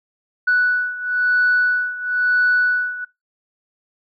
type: beating tone pair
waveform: sine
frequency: 1480 / 1481 Hz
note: F#6 / F#6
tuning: 0 / +1 cents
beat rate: 1 Hz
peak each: -16 / -19 dBFS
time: 0.47-3.05 s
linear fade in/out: 10 ms
effects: noise-tail reverb RT60 0.2 s tail -21 dB re dry + tanh soft clip ceiling -9 dBFS